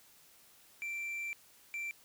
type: tone bursts at uneven times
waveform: triangle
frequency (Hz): 2349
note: D7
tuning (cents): 0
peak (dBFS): -35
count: 2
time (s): 0.82-1.33 / 1.74-1.91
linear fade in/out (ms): 0
effects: white hiss -62 dBFS RMS until 2.04 s